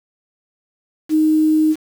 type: tone with quantisation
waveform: sine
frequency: 311.1 Hz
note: D#4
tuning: in tune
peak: -11 dBFS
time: 1.09-1.76 s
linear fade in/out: 50 ms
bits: 6
effects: none